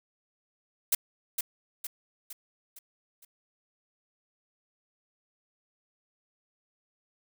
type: noise with echo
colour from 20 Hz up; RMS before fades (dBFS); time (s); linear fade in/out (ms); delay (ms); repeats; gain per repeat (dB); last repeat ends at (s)
blue; -24; 0.92-0.95; 5; 460; 5; -6; 3.25
effects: none